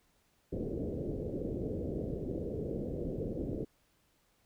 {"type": "low-pass noise", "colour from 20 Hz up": "white", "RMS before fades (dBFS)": -37, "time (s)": [0.52, 3.65], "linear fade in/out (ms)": 10, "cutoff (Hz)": 520, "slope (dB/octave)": 48, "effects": ["pink hiss -72 dBFS RMS until 4.45 s"]}